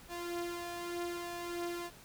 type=tone with flanger; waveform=sawtooth; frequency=347 Hz; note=F4; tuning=11 cents flat; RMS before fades=-40 dBFS; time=0.08-1.91 s; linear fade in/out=50 ms; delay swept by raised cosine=1.7 to 4.1 ms; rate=0.8 Hz; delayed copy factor=+0.55; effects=pink hiss -56 dBFS RMS until 2.04 s